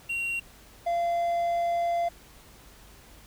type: tone pair in turn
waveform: triangle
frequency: 2750 / 687.5 Hz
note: F7 / F5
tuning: -27 / -27 cents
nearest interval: 2 octaves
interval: 2400 cents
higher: first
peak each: -26 / -22 dBFS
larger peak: second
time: 0.09-0.4 / 0.86-2.09 s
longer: second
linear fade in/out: 10 ms
effects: added 50 Hz sine -56 dBFS peak until 3.26 s + pink hiss -53 dBFS RMS until 3.26 s